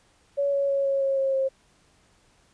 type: tone with pitch steps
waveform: sine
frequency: 563 / 558.1 / 553.3 / 548.6 / 543.8 / 539.1 / 534.5 Hz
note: C#5 / C#5 / C#5 / C#5 / C#5 / C#5 / C5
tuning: +27 / +12 / -3 / -18 / -33 / -48 / +37 cents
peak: -21 dBFS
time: 0.37-1.49 s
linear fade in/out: 20 ms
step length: 160 ms
effects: pink hiss -62 dBFS RMS until 2.53 s + resampled to 22050 Hz